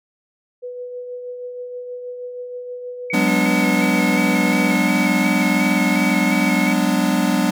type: tone with tremolo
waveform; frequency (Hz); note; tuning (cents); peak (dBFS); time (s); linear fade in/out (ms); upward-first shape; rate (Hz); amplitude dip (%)
sine; 493.9; B4; 0; -26; 0.62-4.76; 20; triangle; 6.3; 40
type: tone with vibrato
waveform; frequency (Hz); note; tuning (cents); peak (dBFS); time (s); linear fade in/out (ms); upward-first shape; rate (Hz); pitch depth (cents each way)
sine; 2217; C#7; 0; -22; 3.1-6.73; 2; square; 2.8; 31
type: chord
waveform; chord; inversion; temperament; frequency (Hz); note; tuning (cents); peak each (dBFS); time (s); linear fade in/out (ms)
square; G# half-diminished seventh; third; equal with one note detuned; 185 / 204.7 / 246.9 / 293.7; F#3 / G#3 / B3 / D4; 0 / -25 / 0 / 0; -22; 3.13-7.51; 10
effects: none